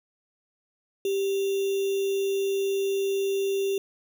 sine tone with sample-and-hold, 392 Hz, G4, in tune, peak -23 dBFS, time 1.05-3.78 s, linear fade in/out 2 ms, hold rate 3150 Hz, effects none

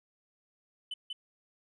sine tone with echo, 3013 Hz, F#7, 31 cents sharp, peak -32 dBFS, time 0.91-0.94 s, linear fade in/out 5 ms, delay 190 ms, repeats 1, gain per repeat -2 dB, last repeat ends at 1.13 s, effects tanh soft clip ceiling -34 dBFS

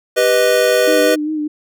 square chord, G augmented, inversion none, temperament equal, 392 / 493.9 / 622.3 Hz, G4 / B4 / D#5, 0 / 0 / 0 cents, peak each -20 / -14 / -16 dBFS, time 0.16-1.16 s, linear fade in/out 20 ms
sine tone with vibrato, 305.6 Hz, D#4, 31 cents flat, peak -17 dBFS, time 0.87-1.48 s, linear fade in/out 10 ms, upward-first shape sine, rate 5 Hz, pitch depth 40 cents each way
effects none

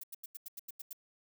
violet noise bursts, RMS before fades -44 dBFS, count 9, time 0.01-0.931 s, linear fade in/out 5 ms, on 25 ms, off 87 ms, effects none

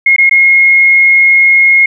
sine tone with dropouts, 2154 Hz, C7, 50 cents sharp, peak -3 dBFS, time 0.06-1.86 s, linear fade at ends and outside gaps 5 ms, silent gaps 0.163-0.182 / 0.295-0.31 s, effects none

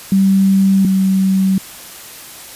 sine tone pair in turn, 193.6 / 191.04 Hz, G3 / G3, -21 / -44 cents, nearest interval unison, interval 23 cents, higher first, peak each -8 / -10 dBFS, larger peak first, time 0.12-0.85 / 0.85-1.58 s, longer neither, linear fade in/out 2 ms, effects white hiss -34 dBFS RMS until 2.55 s + resampled to 32000 Hz

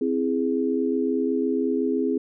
sine chord, C augmented, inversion none, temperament equal, 261.6 / 329.6 / 415.3 Hz, C4 / E4 / G#4, 0 / 0 / 0 cents, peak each -24 / -27 / -25 dBFS, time 0.01-2.18 s, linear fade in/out 5 ms, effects none

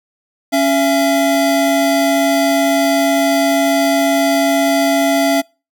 square tone pair together, 277.2 / 673.5 Hz, C#4 / E5, 0 / +37 cents, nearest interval octave + minor third, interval 1537 cents, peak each -15 dBFS, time 0.52-5.42 s, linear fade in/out 20 ms, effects noise-tail reverb RT60 0.3 s tail -26 dB re dry

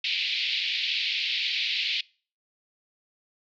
pink band-pass noise, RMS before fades -28 dBFS, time 0.04-2.01 s, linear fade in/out 5 ms, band 2300 to 4400 Hz, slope 48 dB/octave, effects noise-tail reverb RT60 0.4 s tail -24 dB re dry

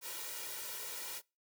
white noise with comb filter, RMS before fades -43 dBFS, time 0.01-1.22 s, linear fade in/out 50 ms, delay 2.1 ms, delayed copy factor +0.8, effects noise-tail reverb RT60 0.3 s tail -26 dB re dry + high-pass 200 Hz 12 dB/octave

